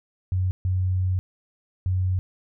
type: tone bursts at uneven times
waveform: sine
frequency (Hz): 92.5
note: F#2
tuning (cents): 0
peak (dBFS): -20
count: 3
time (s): 0.32-0.51 / 0.65-1.19 / 1.86-2.19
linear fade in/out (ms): 0
effects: none